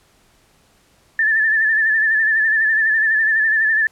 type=tone with vibrato; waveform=sine; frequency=1760 Hz; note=A6; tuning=in tune; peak=-13 dBFS; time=1.19-3.87 s; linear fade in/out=2 ms; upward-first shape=sine; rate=12 Hz; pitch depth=53 cents each way; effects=pink hiss -56 dBFS RMS until 3.91 s + low-pass 12000 Hz 12 dB/octave